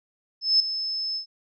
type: tone with ADSR envelope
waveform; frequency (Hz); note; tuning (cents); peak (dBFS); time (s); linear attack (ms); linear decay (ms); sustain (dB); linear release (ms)
sine; 5230; E8; -15; -14; 0.41-1.26; 190; 3; -12; 100
effects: none